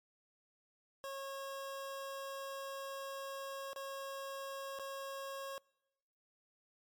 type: tone with dropouts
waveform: 25% pulse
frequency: 546 Hz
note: C#5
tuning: 26 cents flat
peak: -38 dBFS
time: 1.04-5.58 s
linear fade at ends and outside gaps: 0 ms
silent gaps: 3.732-3.761 / 4.789-4.796 s
effects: noise-tail reverb RT60 1.0 s tail -26 dB re dry + MP3 96 kbps